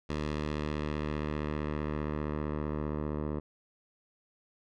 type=tone with low-pass filter sweep; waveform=10% pulse; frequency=75.3 Hz; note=D2; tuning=44 cents sharp; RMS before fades=-34 dBFS; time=0.09-3.4 s; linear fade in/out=10 ms; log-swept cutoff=4900 to 900 Hz; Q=0.82; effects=none